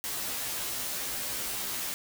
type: noise with comb filter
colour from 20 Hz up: white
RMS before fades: -34 dBFS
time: 0.04-1.94 s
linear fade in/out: 0 ms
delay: 13 ms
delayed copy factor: -0.95
effects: none